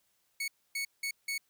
sawtooth tone bursts at uneven times, 2217 Hz, C#7, in tune, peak -29 dBFS, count 4, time 0.4-0.48 / 0.75-0.85 / 1.03-1.11 / 1.28-1.38 s, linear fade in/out 5 ms, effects white hiss -74 dBFS RMS until 1.49 s

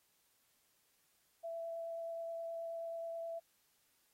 sine tone with vibrato, 666 Hz, E5, 18 cents sharp, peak -40 dBFS, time 1.43-3.4 s, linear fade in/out 20 ms, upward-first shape triangle, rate 9.4 Hz, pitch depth 9 cents each way, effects white hiss -75 dBFS RMS until 4.13 s + AAC 48 kbps

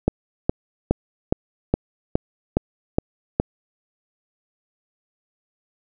click train, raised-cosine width 2 ms, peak -3 dBFS, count 9, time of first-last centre 0.08-3.4 s, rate 2.41 Hz, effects none

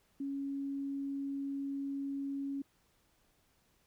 sine tone, 277.2 Hz, C#4, in tune, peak -35 dBFS, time 0.2-2.62 s, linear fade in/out 5 ms, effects pink hiss -72 dBFS RMS until 3.86 s

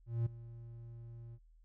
triangle tone with ADSR envelope, 116.54 Hz, A#2, in tune, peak -27 dBFS, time 0.06-1.39 s, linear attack 200 ms, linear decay 9 ms, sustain -18 dB, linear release 52 ms, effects added 40 Hz sine -60 dBFS peak until 1.64 s

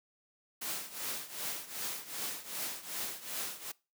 white noise with tremolo, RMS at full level -36 dBFS, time 0.61-3.72 s, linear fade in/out 10 ms, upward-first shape triangle, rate 2.6 Hz, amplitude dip 85%, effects noise-tail reverb RT60 0.3 s tail -23 dB re dry + high-pass 150 Hz 12 dB/octave

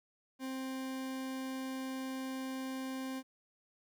40% pulse tone, 262.9 Hz, C4, 8 cents sharp, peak -37 dBFS, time 0.39-3.23 s, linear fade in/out 50 ms, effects 12-bit

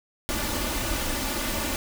pink noise with comb filter, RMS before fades -28 dBFS, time 0.29-1.76 s, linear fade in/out 0 ms, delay 3.4 ms, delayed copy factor +0.6, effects none

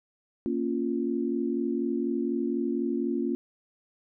sine chord, Bb minor, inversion none, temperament equal, 233.1 / 277.2 / 349.2 Hz, Bb3 / Db4 / F4, 0 / 0 / 0 cents, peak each -30 dBFS, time 0.46-3.35 s, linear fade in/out 0 ms, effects none

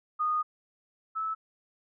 sine tone pair in turn, 1233 / 1306 Hz, D#6 / E6, -16 / -17 cents, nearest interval minor second, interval 99 cents, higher second, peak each -25 / -29 dBFS, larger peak first, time 0.19-0.43 / 1.15-1.35 s, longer first, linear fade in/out 20 ms, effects none

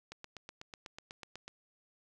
click train, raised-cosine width 0.2 ms, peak -28 dBFS, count 12, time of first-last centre 0.12-1.48 s, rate 8.09 Hz, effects none

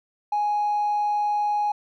sine tone with hard clipping, 832 Hz, G#5, 3 cents sharp, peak -21 dBFS, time 0.32-1.72 s, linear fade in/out 5 ms, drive 1 dB, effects none

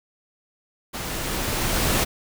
pink noise with level ramp, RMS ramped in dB -31 to -20 dBFS, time 0.93-2.05 s, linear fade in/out 20 ms, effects none

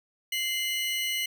40% pulse tone pair together, 2085 / 2949 Hz, C7 / F#7, -7 / -6 cents, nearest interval tritone, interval 601 cents, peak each -30 / -29 dBFS, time 0.32-1.26 s, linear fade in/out 5 ms, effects none

